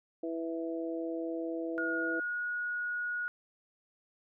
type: harmonic tone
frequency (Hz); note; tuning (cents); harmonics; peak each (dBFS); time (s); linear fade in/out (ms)
164.7; E3; -1; 2 / 3 / 4; -35 / -39 / -41; 0.23-2.2; 5
type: tone with pitch glide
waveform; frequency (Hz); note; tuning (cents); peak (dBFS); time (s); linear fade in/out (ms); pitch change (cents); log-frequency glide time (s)
sine; 1436 to 1451; F6 to F#6; +48 to -34; -32; 1.78-3.28; 0; +18; 1.98-2.44
effects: none